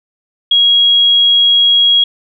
sine tone, 3300 Hz, G#7, 12 cents flat, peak -6 dBFS, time 0.51-2.04 s, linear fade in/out 5 ms, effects none

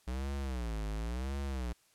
square tone with vibrato, 60.4 Hz, B1, 38 cents flat, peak -35 dBFS, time 0.07-1.73 s, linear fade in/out 10 ms, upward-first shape sine, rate 0.94 Hz, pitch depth 250 cents each way, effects white hiss -68 dBFS RMS until 1.94 s + low-pass 11000 Hz 12 dB/octave

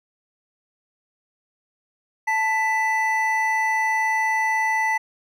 triangle tone pair together, 880.8 / 1986 Hz, A5 / B6, +2 / +9 cents, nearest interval octave + major second, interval 1407 cents, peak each -20 dBFS, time 2.27-4.98 s, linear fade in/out 10 ms, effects none

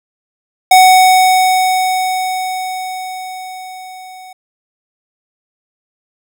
square tone with level ramp, 745 Hz, F#5, 12 cents sharp, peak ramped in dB -3 to -33 dBFS, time 0.71-4.33 s, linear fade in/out 5 ms, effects none

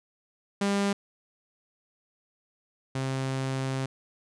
sawtooth tone pair in turn, 200.1 / 132.97 Hz, G3 / C3, +36 / +28 cents, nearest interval perfect fifth, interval 708 cents, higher first, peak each -20 / -24 dBFS, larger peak first, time 0.61-0.93 / 2.95-3.86 s, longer second, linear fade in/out 5 ms, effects resampled to 22050 Hz

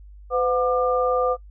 sine tone cluster, 506 / 723 / 1197 Hz, B4 / F#5 / D6, +42 / -40 / +33 cents, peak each -20 / -26 / -24 dBFS, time 0.3-1.37 s, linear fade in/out 50 ms, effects noise-tail reverb RT60 0.1 s tail -24 dB re dry + added 50 Hz sine -41 dBFS peak until 1.5 s

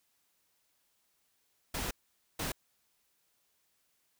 pink noise bursts at uneven times, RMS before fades -36 dBFS, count 2, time 1.74-1.91 / 2.39-2.52 s, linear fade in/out 5 ms, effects white hiss -75 dBFS RMS until 4.19 s

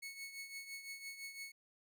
sawtooth tone with tremolo, 2204 Hz, C#7, 11 cents flat, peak -40 dBFS, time 0.02-1.52 s, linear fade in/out 10 ms, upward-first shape triangle, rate 5.9 Hz, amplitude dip 70%, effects none

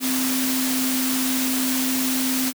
sine tone in noise, 259.3 Hz, C4, 15 cents flat, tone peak -22 dBFS, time 0-2.53 s, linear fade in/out 50 ms, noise white, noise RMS -25 dBFS, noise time 0-2.53 s, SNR 0 dB, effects high-pass 150 Hz 12 dB/octave

